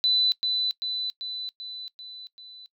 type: tone with echo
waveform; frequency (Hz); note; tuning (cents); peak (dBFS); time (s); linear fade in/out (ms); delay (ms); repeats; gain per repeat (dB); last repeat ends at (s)
sine; 3997; B7; +20; -19; 0.04-0.32; 0; 390; 6; -4; 2.66
effects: noise-tail reverb RT60 0.1 s tail -21 dB re dry